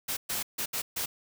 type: noise bursts at uneven times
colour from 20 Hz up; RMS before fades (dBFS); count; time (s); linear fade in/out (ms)
white; -32; 5; 0.08-0.17 / 0.29-0.43 / 0.58-0.66 / 0.73-0.82 / 0.96-1.06; 10
effects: none